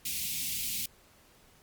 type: band-stop noise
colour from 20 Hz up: white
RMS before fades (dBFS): -34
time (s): 0.05-0.86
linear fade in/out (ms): 5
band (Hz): 260 to 2200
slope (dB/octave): 48
effects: pink hiss -61 dBFS RMS until 1.62 s + Opus 48 kbps